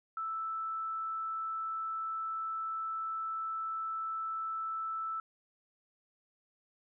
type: tone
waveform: sine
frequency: 1318.5 Hz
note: E6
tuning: in tune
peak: -34 dBFS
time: 0.17-5.2 s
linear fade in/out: 2 ms
effects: none